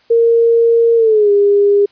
sine tone with pitch glide, 463.1 to 405.5 Hz, A#4 to G#4, -11 to -41 cents, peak -7 dBFS, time 0.1-1.86 s, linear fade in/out 10 ms, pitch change -230 cents, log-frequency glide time 0.96-1.31 s, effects white hiss -52 dBFS RMS until 1.91 s + resampled to 11025 Hz

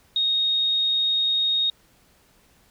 sine tone, 3729 Hz, A#7, in tune, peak -19 dBFS, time 0.16-1.7 s, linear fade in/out 2 ms, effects pink hiss -59 dBFS RMS until 2.7 s

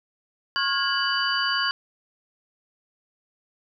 sine tone cluster, 1090 / 1421 / 1645 / 2971 / 4649 Hz, C#6 / F6 / G#6 / F#7 / D8, -29 / +30 / -17 / +6 / -18 cents, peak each -28 dBFS, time 0.56-1.71 s, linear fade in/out 0 ms, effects none

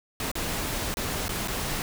pink noise with dropouts, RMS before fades -30 dBFS, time 0.2-1.82 s, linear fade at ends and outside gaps 1 ms, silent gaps 0.315-0.354 / 0.941-0.97 / 1.282-1.292 / 1.476-1.482 s, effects none

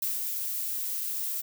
violet noise with ADSR envelope, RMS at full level -29 dBFS, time 0.02-1.42 s, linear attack 5 ms, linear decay 170 ms, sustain -3 dB, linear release 17 ms, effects none

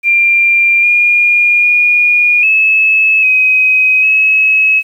sine tone with pitch steps, 2383 / 2422 / 2436 / 2596 / 2525 / 2571 Hz, D7 / D#7 / D#7 / E7 / D#7 / E7, +25 / -47 / -37 / -27 / +25 / -44 cents, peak -6 dBFS, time 0.03-4.83 s, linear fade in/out 50 ms, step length 800 ms, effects 7-bit

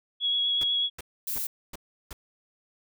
sine tone with vibrato, 3340 Hz, G#7, 9 cents sharp, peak -23 dBFS, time 0.2-0.9 s, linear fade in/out 50 ms, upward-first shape sine, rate 8.1 Hz, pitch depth 13 cents each way
pink noise bursts, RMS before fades -39 dBFS, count 5, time 0.61-2.13 s, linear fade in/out 2 ms, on 24 ms, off 350 ms
violet noise, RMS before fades -31 dBFS, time 1.27-1.47 s, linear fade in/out 5 ms
effects none

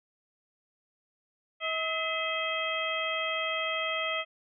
harmonic tone with a mistuned harmonic, 641 Hz, E5, 49 cents flat, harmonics 1 / 2 / 3 / 4 / 5, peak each -35 / -35 / -35 / -35 / -35 dBFS, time 1.6-4.25 s, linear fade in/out 50 ms, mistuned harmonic 3, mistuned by +96 cents, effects none

